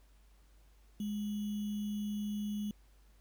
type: tone with sample-and-hold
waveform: sine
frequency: 207.7 Hz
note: G#3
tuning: in tune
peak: -34 dBFS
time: 1-2.71 s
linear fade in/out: 2 ms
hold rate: 3150 Hz
effects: added 50 Hz sine -60 dBFS peak until 3.2 s + pink hiss -71 dBFS RMS until 3.2 s